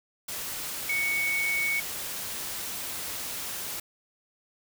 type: tone in noise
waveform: sine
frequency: 2225 Hz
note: C#7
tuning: 6 cents sharp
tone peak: -25 dBFS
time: 0.89-1.8 s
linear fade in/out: 5 ms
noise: white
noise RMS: -35 dBFS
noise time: 0.28-3.8 s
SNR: +7 dB
effects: none